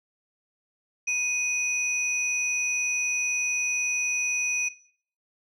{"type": "tone pair together", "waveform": "sine", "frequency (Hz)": [2489, 5920], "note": ["D#7", "F#8"], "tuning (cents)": [0, 0], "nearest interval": "octave + minor third", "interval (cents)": 1500, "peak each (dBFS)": [-24, -28], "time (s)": [1.07, 4.69], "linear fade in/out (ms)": 10, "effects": ["noise-tail reverb RT60 0.5 s tail -17 dB re dry", "tanh soft clip ceiling -18 dBFS"]}